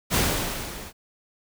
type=noise with level ramp; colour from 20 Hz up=pink; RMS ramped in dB=-19 to -41 dBFS; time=0.1-0.93 s; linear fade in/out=50 ms; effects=none